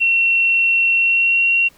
sine tone with pitch glide, 2721 to 2742 Hz, F7 to F7, -46 to -32 cents, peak -12 dBFS, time 0-1.69 s, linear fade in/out 20 ms, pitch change +14 cents, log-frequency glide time 0.96-1.46 s, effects pink hiss -51 dBFS RMS until 1.77 s

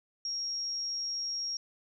sine tone, 5588 Hz, F8, in tune, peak -32 dBFS, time 0.25-1.57 s, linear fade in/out 2 ms, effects none

